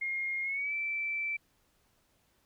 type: tone with pitch glide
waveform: sine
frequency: 2136 to 2329 Hz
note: C7 to D7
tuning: +35 to -15 cents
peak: -31 dBFS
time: 0.01-1.37 s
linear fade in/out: 10 ms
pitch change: +150 cents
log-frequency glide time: 0.43-0.74 s
effects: pink hiss -71 dBFS RMS until 2.45 s